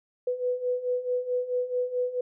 sine beating tone pair, 493.9 / 498.5 Hz, B4 / B4, 0 / +16 cents, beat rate 4.6 Hz, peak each -31 / -27 dBFS, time 0.27-2.21 s, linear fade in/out 5 ms, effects none

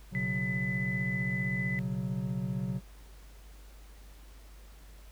triangle chord, B suspended second, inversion none, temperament just, 123.47 / 138.9 / 185.21 Hz, B2 / C#3 / F#3, 0 / +4 / +2 cents, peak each -34 / -34 / -32 dBFS, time 0.11-2.81 s, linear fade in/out 50 ms
sine tone, 2005 Hz, B6, 26 cents sharp, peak -33 dBFS, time 0.15-1.79 s, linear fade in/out 0 ms
effects added 50 Hz sine -49 dBFS peak until 5.11 s + pink hiss -59 dBFS RMS until 5.11 s

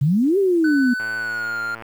sine exponential two-way sweep, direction up then down, 130.81 to 406.2 to 239 Hz, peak -14 dBFS, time 0.01-0.94 s, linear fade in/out 10 ms, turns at 0.38 s
triangle tone with pitch glide, 1500 to 1399.5 Hz, F#6 to F6, +23 to +3 cents, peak -21 dBFS, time 0.64-1.75 s, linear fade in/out 5 ms, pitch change -120 cents, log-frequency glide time 1.16-1.6 s
click train, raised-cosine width 0.5 ms, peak -21 dBFS, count 94, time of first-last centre 1-1.823 s, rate 113 Hz
effects 8-bit

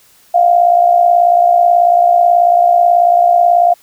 sine tone with amplitude modulation, 698.5 Hz, F5, in tune, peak -3 dBFS, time 0.34-3.74 s, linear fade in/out 10 ms, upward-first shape sine, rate 58.3 Hz, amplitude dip 65%, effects white hiss -48 dBFS RMS until 3.82 s

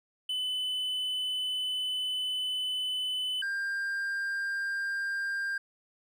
triangle tone pair in turn, 3012 / 1595.6 Hz, F#7 / G6, +30 / +30 cents, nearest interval major seventh, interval 1100 cents, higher first, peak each -28 dBFS, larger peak neither, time 0.29-3.42 / 3.42-5.58 s, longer first, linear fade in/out 5 ms, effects none

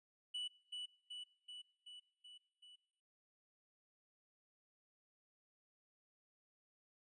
triangle tone with echo, 2960 Hz, F#7, in tune, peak -39 dBFS, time 0.34-0.48 s, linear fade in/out 10 ms, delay 380 ms, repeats 6, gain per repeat -3 dB, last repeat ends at 2.76 s, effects noise-tail reverb RT60 0.8 s tail -23 dB re dry + resampled to 24000 Hz

